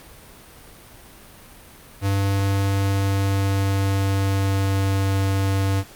square tone with pitch glide, 98.6 to 97.3 Hz, G2 to G2, +11 to -12 cents, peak -19 dBFS, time 2.01-5.84 s, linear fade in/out 50 ms, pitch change -23 cents, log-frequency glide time 2.17-5.15 s, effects pink hiss -45 dBFS RMS until 5.95 s + Opus 48 kbps

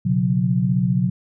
sine chord, B suspended second, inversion none, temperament equal with one note detuned, 123.47 / 138.59 / 181.82 Hz, B2 / C#3 / F#3, 0 / 0 / -30 cents, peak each -21 / -22 / -19 dBFS, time 0.05-1.1 s, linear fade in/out 10 ms, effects none

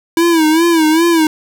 square tone with vibrato, 325.3 Hz, E4, 23 cents flat, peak -9 dBFS, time 0.17-1.27 s, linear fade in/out 2 ms, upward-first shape sine, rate 2.5 Hz, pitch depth 93 cents each way, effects none

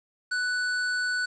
square tone, 1486 Hz, F#6, 7 cents sharp, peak -26 dBFS, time 0.31-1.26 s, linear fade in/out 10 ms, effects resampled to 16000 Hz + 9-bit

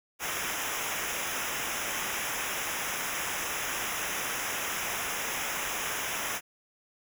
pink noise with comb filter, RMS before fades -33 dBFS, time 0.19-6.41 s, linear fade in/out 50 ms, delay 0.23 ms, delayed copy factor -0.9, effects none

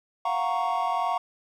triangle chord, Gb major seventh, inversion third, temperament equal, 698.5 / 740 / 932.3 / 1108.7 Hz, F5 / Gb5 / Bb5 / Db6, 0 / 0 / 0 / 0 cents, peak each -27 dBFS, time 0.25-1.18 s, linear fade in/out 5 ms, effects tanh soft clip ceiling -15 dBFS

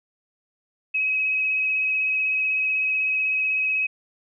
sine tone with vibrato, 2548 Hz, D#7, 41 cents sharp, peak -20 dBFS, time 0.94-3.87 s, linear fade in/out 10 ms, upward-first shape sine, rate 16 Hz, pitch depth 15 cents each way, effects none

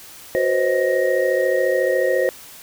sine tone cluster, 368.6 / 492.9 / 527 / 625 / 1873 Hz, F#4 / B4 / C5 / D#5 / A#6, -7 / -3 / +12 / +8 / +8 cents, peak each -23 / -24 / -18 / -26 / -26 dBFS, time 0.35-2.29 s, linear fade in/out 0 ms, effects white hiss -41 dBFS RMS until 2.62 s

